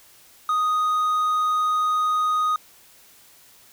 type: tone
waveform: triangle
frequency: 1244.5 Hz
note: D#6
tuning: in tune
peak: -17 dBFS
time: 0.49-2.56 s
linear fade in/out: 2 ms
effects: white hiss -52 dBFS RMS until 3.72 s

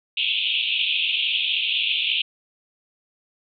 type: band-pass noise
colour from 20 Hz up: pink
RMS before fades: -23 dBFS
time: 0.17-2.22 s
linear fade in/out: 5 ms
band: 2500 to 3600 Hz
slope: 96 dB/octave
effects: none

